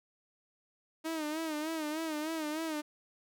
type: tone with vibrato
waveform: sawtooth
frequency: 312.6 Hz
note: D#4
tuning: 8 cents sharp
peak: -30 dBFS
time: 1.04-2.82 s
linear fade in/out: 20 ms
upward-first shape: sine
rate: 3.3 Hz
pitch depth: 78 cents each way
effects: none